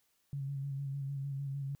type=tone with vibrato; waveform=sine; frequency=138.59 Hz; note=C#3; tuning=in tune; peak=-35 dBFS; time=0.33-1.75 s; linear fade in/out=0 ms; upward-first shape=square; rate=6.6 Hz; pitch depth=27 cents each way; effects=white hiss -75 dBFS RMS until 1.8 s